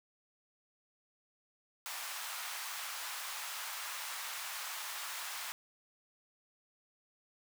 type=high-pass noise; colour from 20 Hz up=pink; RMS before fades=-42 dBFS; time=1.86-5.52 s; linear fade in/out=0 ms; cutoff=880 Hz; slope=24 dB/octave; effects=none